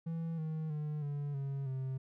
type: tone with pitch steps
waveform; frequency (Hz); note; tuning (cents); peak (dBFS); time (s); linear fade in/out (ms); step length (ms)
triangle; 164.8 / 157.63 / 150.77 / 144.21 / 137.94 / 131.94; E3 / D#3 / D3 / D3 / C#3 / C3; 0 / +23 / +46 / -31 / -8 / +15; -33; 0.06-1.98; 10; 320
effects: none